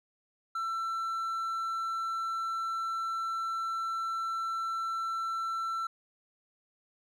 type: tone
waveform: triangle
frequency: 1340 Hz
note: E6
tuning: 28 cents sharp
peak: -29 dBFS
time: 0.55-5.87 s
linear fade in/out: 5 ms
effects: none